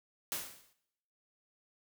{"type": "noise with exponential decay", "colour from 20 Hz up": "white", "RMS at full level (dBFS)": -34, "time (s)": [0.32, 0.73], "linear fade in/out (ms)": 0, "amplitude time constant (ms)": 89, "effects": ["noise-tail reverb RT60 0.8 s tail -18 dB re dry"]}